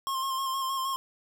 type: tone with vibrato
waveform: square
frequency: 1067 Hz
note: C6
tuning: 34 cents sharp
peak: -29 dBFS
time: 0.07-0.96 s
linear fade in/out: 0 ms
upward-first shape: square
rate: 6.4 Hz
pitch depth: 26 cents each way
effects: none

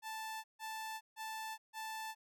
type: tone bursts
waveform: sawtooth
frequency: 880 Hz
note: A5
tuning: in tune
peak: -38 dBFS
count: 4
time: 0.02-2.15 s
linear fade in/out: 50 ms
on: 420 ms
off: 150 ms
effects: none

